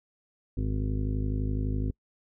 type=harmonic tone; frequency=51.91 Hz; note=G#1; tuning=in tune; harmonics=1 / 2 / 3 / 4 / 5 / 7 / 8 / 9; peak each=-29 / -31 / -39 / -42 / -35 / -42 / -50 / -48 dBFS; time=0.57-1.91 s; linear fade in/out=5 ms; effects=noise-tail reverb RT60 0.1 s tail -26 dB re dry